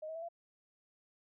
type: tone with pitch steps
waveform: sine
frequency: 621 / 639.9 / 659.4 / 679.6 Hz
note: D#5 / D#5 / E5 / F5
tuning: -3 / +48 / 0 / -47 cents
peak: -40 dBFS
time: 0.02-0.288 s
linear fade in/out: 10 ms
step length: 67 ms
effects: none